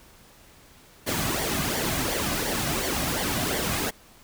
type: noise with flanger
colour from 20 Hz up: pink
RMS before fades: -27 dBFS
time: 1.06-3.91 s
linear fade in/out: 20 ms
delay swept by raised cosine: 0.76 to 2.26 ms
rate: 2.8 Hz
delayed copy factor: -0.6
effects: pink hiss -53 dBFS RMS until 4.23 s